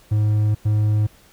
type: tone bursts at uneven times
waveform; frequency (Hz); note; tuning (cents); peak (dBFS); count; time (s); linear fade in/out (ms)
triangle; 106.1; G#2; +38; -13; 2; 0.11-0.55 / 0.65-1.07; 10
effects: pink hiss -52 dBFS RMS until 1.32 s